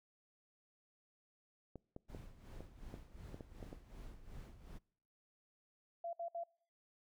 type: clicks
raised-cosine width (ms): 2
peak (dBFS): -35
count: 9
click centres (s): 1.757 / 1.964 / 2.148 / 2.606 / 2.941 / 3.344 / 3.408 / 3.628 / 3.729
type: noise with tremolo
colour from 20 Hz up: brown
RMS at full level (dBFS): -50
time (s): 2.08-4.79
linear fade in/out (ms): 20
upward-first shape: sine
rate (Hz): 2.7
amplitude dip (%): 70
type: tone bursts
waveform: sine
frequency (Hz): 681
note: F5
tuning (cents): -44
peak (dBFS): -40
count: 3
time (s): 6.04-6.437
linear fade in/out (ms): 5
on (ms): 91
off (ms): 62
effects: noise-tail reverb RT60 0.6 s tail -25 dB re dry